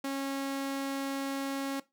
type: tone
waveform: sawtooth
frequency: 273.8 Hz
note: C#4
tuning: 21 cents flat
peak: -28 dBFS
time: 0.04-1.8 s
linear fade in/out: 5 ms
effects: noise-tail reverb RT60 0.2 s tail -18 dB re dry